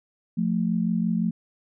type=tone pair together; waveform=sine; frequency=176.2 / 222 Hz; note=F3 / A3; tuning=+16 / +16 cents; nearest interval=major third; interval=400 cents; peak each=-24 dBFS; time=0.37-1.31 s; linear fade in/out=10 ms; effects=none